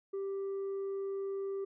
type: tone with tanh clipping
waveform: sine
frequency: 392 Hz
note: G4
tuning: in tune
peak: -35 dBFS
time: 0.13-1.65 s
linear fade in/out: 10 ms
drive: 2 dB
effects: none